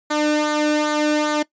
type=tone with flanger; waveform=sawtooth; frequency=300.8 Hz; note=D4; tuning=42 cents sharp; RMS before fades=-19 dBFS; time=0.1-1.43 s; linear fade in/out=10 ms; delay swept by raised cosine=0.36 to 1 ms; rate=2.5 Hz; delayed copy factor=-0.65; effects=noise-tail reverb RT60 0.1 s tail -20 dB re dry + resampled to 16000 Hz